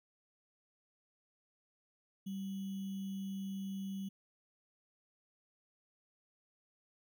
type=tone with sample-and-hold; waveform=sine; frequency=194.3 Hz; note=G3; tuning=15 cents flat; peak=-38 dBFS; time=2.26-4.09 s; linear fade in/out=10 ms; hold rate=3150 Hz; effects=none